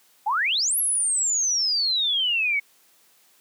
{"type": "exponential two-way sweep", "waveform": "sine", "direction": "up then down", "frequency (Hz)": [784, 11470, 2192], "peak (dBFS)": -20, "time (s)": [0.26, 2.6], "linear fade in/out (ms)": 10, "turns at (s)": 0.78, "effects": ["white hiss -59 dBFS RMS until 3.4 s", "high-pass 200 Hz 12 dB/octave"]}